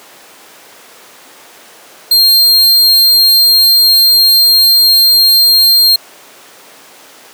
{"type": "tone", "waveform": "45% pulse", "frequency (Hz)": 4199, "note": "C8", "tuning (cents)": 5, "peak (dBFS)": -4, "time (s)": [2.11, 5.96], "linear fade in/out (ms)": 5, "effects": ["pink hiss -37 dBFS RMS until 7.33 s", "high-pass 400 Hz 12 dB/octave"]}